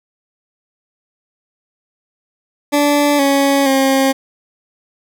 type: tone with pitch steps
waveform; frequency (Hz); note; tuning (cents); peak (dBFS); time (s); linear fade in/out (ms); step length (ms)
20% pulse; 290.2 / 277.8 / 268.7; D4 / C#4 / C4; -21 / +4 / +46; -6; 2.72-4.13; 20; 470
effects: none